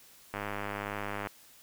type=click train; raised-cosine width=0.5 ms; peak=-20 dBFS; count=96; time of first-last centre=0.34-1.271 s; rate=102 Hz; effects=white hiss -57 dBFS RMS until 1.62 s